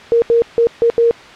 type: tone bursts at uneven times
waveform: sine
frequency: 466.2 Hz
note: A#4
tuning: in tune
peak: -8 dBFS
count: 5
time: 0.12-0.22 / 0.3-0.42 / 0.58-0.67 / 0.82-0.9 / 0.98-1.11 s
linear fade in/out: 0 ms
effects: white hiss -36 dBFS RMS until 1.35 s + low-pass 3000 Hz 12 dB/octave